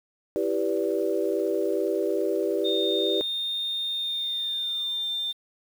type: chord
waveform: sine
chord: E minor seventh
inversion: none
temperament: equal with one note detuned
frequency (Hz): 329.6 / 392 / 493.9 / 583.3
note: E4 / G4 / B4 / D5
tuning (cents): 0 / 0 / 0 / -12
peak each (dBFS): -29 / -26 / -29 / -30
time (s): 0.36-3.21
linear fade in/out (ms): 0
type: tone with pitch glide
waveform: sine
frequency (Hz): 3651 to 3597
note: A#7 to A7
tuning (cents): -37 to +37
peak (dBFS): -26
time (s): 2.64-5.33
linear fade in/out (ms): 20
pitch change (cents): -26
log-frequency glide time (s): 3.88-5.06
effects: tanh soft clip ceiling -11 dBFS + 8-bit